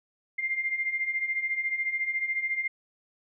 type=beating tone pair; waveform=sine; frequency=2093 / 2107 Hz; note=C7 / C7; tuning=0 / +12 cents; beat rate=14 Hz; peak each=-33 / -28 dBFS; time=0.38-2.68 s; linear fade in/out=10 ms; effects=none